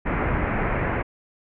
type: low-pass noise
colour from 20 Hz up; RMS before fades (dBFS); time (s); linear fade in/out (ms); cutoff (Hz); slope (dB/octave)
pink; -24; 0.05-1.03; 20; 2300; 48
effects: none